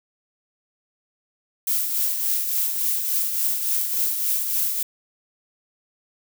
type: noise with tremolo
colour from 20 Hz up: violet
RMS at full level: -21 dBFS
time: 1.67-4.83 s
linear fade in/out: 5 ms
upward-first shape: triangle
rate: 3.5 Hz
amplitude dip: 50%
effects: none